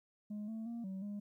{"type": "tone with pitch steps", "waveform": "sine", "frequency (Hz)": [209.3, 222.4, 233.8, 190.8, 204.8], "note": ["G#3", "A3", "A#3", "G3", "G#3"], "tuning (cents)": [14, 19, 5, -47, -24], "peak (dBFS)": -37, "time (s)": [0.3, 1.2], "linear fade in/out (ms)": 10, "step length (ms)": 180, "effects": ["tanh soft clip ceiling -39 dBFS", "13-bit"]}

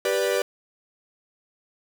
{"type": "chord", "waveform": "45% pulse", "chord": "G major", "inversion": "none", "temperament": "equal with one note detuned", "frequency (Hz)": [392, 491.3, 587.3], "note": ["G4", "B4", "D5"], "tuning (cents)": [0, -9, 0], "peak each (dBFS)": [-26, -25, -26], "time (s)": [0.05, 0.42], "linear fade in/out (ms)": 2, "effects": []}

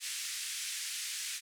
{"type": "band-pass noise", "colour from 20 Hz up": "white", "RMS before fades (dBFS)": -39, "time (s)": [0, 1.41], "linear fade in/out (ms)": 50, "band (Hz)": [1800, 9500], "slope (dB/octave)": 24, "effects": []}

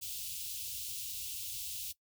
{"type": "band-stop noise", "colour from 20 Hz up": "white", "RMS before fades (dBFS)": -41, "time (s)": [0.01, 1.93], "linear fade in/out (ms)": 20, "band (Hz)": [120, 2700], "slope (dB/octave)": 48, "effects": ["noise-tail reverb RT60 0.1 s tail -19 dB re dry"]}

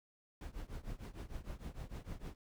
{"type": "noise with tremolo", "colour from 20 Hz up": "brown", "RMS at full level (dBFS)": -42, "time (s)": [0.41, 2.35], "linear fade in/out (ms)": 2, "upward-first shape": "triangle", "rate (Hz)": 6.6, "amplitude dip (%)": 95, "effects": []}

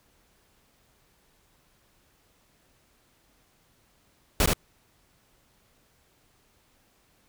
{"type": "noise with echo", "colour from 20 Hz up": "pink", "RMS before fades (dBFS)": -21, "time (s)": [4.4, 4.46], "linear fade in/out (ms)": 2, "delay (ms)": 74, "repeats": 1, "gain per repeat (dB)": -2, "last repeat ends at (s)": 4.534, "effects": ["pink hiss -65 dBFS RMS until 7.28 s"]}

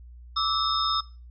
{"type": "tone cluster", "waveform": "sine", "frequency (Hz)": [1168, 1306, 3655, 5170], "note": ["D6", "E6", "A#7", "E8"], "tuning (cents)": [-10, -17, -35, -34], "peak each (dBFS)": -28, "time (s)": [0.36, 1.01], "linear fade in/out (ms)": 10, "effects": ["noise-tail reverb RT60 0.3 s tail -18 dB re dry", "added 60 Hz sine -43 dBFS peak until 1.3 s"]}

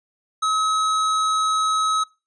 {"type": "tone", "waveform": "square", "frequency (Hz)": 1280, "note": "D#6", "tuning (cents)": 49, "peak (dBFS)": -19, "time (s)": [0.42, 2.04], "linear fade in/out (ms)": 10, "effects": ["noise-tail reverb RT60 0.3 s tail -25 dB re dry", "resampled to 22050 Hz"]}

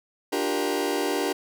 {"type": "chord", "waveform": "sawtooth", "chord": "G minor seventh", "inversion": "second", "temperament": "just", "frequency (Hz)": [294, 352.8, 392, 470.4], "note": ["D4", "F4", "G4", "Bb4"], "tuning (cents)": [2, 18, 0, 16], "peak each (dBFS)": [-25, -27, -24, -26], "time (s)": [0.32, 1.33], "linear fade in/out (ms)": 10, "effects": []}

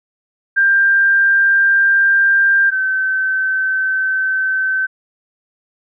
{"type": "tone pair in turn", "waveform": "sine", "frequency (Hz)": [1589, 1536.6], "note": ["G6", "G6"], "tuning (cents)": [23, -35], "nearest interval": "minor second", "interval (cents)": 58, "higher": "first", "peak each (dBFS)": [-9, -14], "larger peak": "first", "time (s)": [[0.56, 2.71], [2.71, 4.87]], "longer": "second", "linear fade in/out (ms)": 20, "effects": []}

